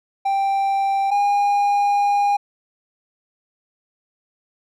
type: tone pair in turn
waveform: triangle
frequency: 786 / 812.3 Hz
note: G5 / G#5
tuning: +4 / -39 cents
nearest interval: minor second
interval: 57 cents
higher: second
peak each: -15 / -13 dBFS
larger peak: second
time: 0.25-1.11 / 1.11-2.37 s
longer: second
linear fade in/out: 10 ms
effects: none